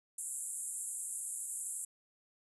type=band-pass noise; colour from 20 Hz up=pink; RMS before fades=-41 dBFS; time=0.18-1.85 s; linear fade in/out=5 ms; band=7400 to 11000 Hz; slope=96 dB/octave; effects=none